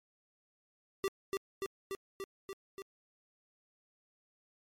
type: tone with echo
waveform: square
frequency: 390 Hz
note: G4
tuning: 9 cents flat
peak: -31 dBFS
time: 1.04-1.08 s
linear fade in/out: 0 ms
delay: 290 ms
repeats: 6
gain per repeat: -2 dB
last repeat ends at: 2.82 s
effects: MP3 64 kbps